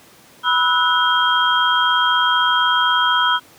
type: tone cluster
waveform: sine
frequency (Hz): 984 / 1299 / 1475 / 3214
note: B5 / E6 / F#6 / G7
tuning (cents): -7 / -26 / -6 / +43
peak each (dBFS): -19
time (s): 0.43-3.4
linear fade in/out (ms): 50
effects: pink hiss -47 dBFS RMS until 3.58 s + high-pass 150 Hz 12 dB/octave